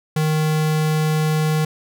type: tone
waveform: square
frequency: 155.2 Hz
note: D#3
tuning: 4 cents flat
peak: -17 dBFS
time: 0.16-1.65 s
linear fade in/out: 5 ms
effects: none